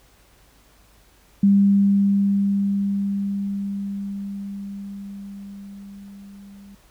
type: tone with level ramp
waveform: sine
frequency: 199.1 Hz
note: G3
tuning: 27 cents sharp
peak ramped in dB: -11 to -41 dBFS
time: 1.43-6.75 s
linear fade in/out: 5 ms
effects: added 50 Hz sine -56 dBFS peak until 6.9 s + pink hiss -56 dBFS RMS until 6.9 s